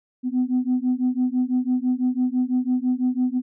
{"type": "beating tone pair", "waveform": "sine", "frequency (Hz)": [249.2, 255.2], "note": ["B3", "C4"], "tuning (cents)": [16, -43], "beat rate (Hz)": 6, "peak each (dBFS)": -21, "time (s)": [0.23, 3.42], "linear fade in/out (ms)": 50, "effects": ["tanh soft clip ceiling -14 dBFS"]}